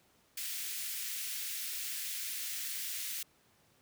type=high-pass noise; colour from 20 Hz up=white; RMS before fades=-39 dBFS; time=0.37-3.23 s; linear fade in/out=5 ms; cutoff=1800 Hz; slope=24 dB/octave; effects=pink hiss -68 dBFS RMS until 3.81 s + high-pass 80 Hz 12 dB/octave